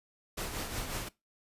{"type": "noise with tremolo", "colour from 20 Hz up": "pink", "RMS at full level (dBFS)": -35, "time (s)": [0.37, 1.09], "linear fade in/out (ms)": 10, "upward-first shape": "triangle", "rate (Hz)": 5.5, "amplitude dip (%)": 55, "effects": ["noise-tail reverb RT60 0.2 s tail -20 dB re dry", "resampled to 32000 Hz"]}